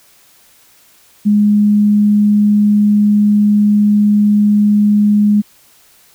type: tone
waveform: sine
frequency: 207.7 Hz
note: G#3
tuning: in tune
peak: -7 dBFS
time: 1.25-5.42 s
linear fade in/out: 20 ms
effects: white hiss -48 dBFS RMS until 6.14 s